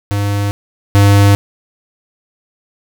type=tone pair in turn; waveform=square; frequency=101.4 / 100.7 Hz; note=G#2 / G2; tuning=-41 / +47 cents; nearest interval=unison; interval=12 cents; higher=first; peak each=-14 / -6 dBFS; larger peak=second; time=0.11-0.51 / 0.95-1.35 s; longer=neither; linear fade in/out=0 ms; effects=none